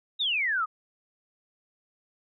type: exponential sweep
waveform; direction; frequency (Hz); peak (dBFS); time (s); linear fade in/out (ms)
sine; down; 3867 to 1207; -24; 0.19-0.66; 20
effects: none